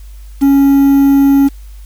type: tone with quantisation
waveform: triangle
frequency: 277.2 Hz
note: C#4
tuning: in tune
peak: -3 dBFS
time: 0.41-1.49 s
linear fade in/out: 20 ms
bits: 5
effects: added 50 Hz sine -29 dBFS peak until 1.85 s + white hiss -48 dBFS RMS until 1.85 s